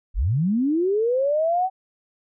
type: linear sweep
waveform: sine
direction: up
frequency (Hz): 31.22 to 767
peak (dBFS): -18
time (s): 0.14-1.7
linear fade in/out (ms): 50
effects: none